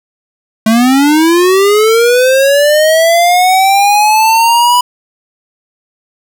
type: linear sweep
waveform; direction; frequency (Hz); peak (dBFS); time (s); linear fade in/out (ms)
square; up; 215.6 to 987.8; -6; 0.66-4.81; 5
effects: none